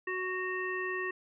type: harmonic tone with a mistuned harmonic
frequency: 370 Hz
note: F#4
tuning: in tune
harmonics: 1 / 3 / 5 / 7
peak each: -36 / -40 / -35 / -44 dBFS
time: 0.07-1.11 s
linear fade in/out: 5 ms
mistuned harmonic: 7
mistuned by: +55 cents
effects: none